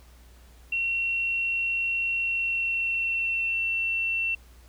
sine tone with pitch glide, 2728 to 2700 Hz, F7 to E7, -41 to +41 cents, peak -24 dBFS, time 0.72-4.35 s, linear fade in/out 5 ms, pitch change -18 cents, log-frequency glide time 2.18-3.59 s, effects added 60 Hz sine -50 dBFS peak until 4.68 s + pink hiss -58 dBFS RMS until 4.68 s

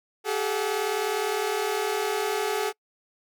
sawtooth tone cluster, 390.1 / 429.8 / 729 Hz, G4 / A4 / F#5, -8 / -41 / -26 cents, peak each -26 / -23 / -31 dBFS, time 0.24-2.73 s, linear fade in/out 50 ms, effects noise-tail reverb RT60 0.1 s tail -26 dB re dry

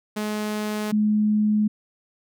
sawtooth / sine tone pair in turn, 211.8 / 211.8 Hz, G#3 / G#3, +34 / +34 cents, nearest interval unison, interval 0 cents, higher neither, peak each -21 / -17 dBFS, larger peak second, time 0.16-0.92 / 0.92-1.68 s, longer neither, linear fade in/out 10 ms, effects none

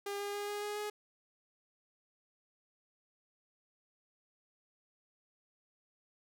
sawtooth tone with pitch steps, 403.1 / 406.1 / 409.2 / 412.3 / 415.4 / 418.5 Hz, G4 / G#4 / G#4 / G#4 / G#4 / G#4, +48 / -39 / -26 / -13 / 0 / +13 cents, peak -33 dBFS, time 0.06-0.9 s, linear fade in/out 5 ms, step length 140 ms, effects none

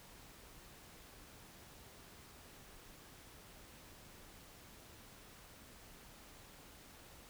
silence, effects pink hiss -58 dBFS RMS until 7.29 s

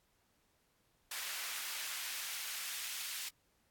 pink noise with high-pass filter sweep, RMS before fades -42 dBFS, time 1.11-3.29 s, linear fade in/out 5 ms, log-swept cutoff 1500 to 2500 Hz, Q 0.8, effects pink hiss -75 dBFS RMS until 3.7 s + AAC 64 kbps

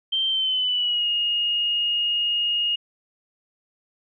sine tone with pitch glide, 3136 to 2859 Hz, G7 to F7, 0 to +40 cents, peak -20 dBFS, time 0.12-2.76 s, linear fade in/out 10 ms, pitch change -160 cents, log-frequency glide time 0.28-1.08 s, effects none

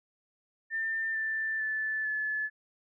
sine tone with pitch steps, 1795 / 1771.3 / 1747.9 / 1724.9 Hz, A6 / A6 / A6 / A6, +34 / +11 / -12 / -35 cents, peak -29 dBFS, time 0.7-2.5 s, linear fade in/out 50 ms, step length 450 ms, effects none

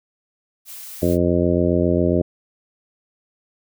blue noise, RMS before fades -36 dBFS, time 0.65-1.18 s, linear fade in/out 50 ms
harmonic tone, 87.3 Hz, F2, in tune, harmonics 1 / 2 / 3 / 4 / 5 / 6 / 7, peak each -23 / -22 / -22 / -21 / -25 / -25 / -24 dBFS, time 1.02-2.22 s, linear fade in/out 5 ms
effects none

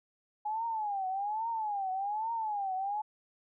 sine tone with vibrato, 832 Hz, G#5, 3 cents sharp, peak -31 dBFS, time 0.45-3.02 s, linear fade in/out 10 ms, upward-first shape triangle, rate 1.2 Hz, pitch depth 200 cents each way, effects none

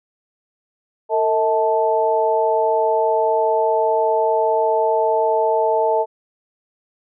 sine tone cluster, 450.8 / 641 / 876 Hz, A4 / E5 / A5, +42 / -49 / -8 cents, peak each -19 dBFS, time 1.09-6.06 s, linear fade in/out 50 ms, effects none

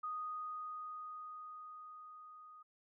sine tone with level ramp, 1242 Hz, D#6, 3 cents flat, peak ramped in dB -38 to -54 dBFS, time 0.03-2.63 s, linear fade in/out 10 ms, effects none

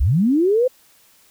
sine linear sweep, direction up, 49 to 523.3 Hz, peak -13 dBFS, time 0-0.68 s, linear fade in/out 10 ms, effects white hiss -54 dBFS RMS until 1.3 s

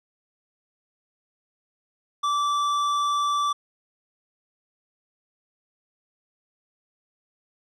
sine tone with tanh clipping, 1163 Hz, D6, 17 cents flat, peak -23 dBFS, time 2.23-3.53 s, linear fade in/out 10 ms, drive 12 dB, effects none

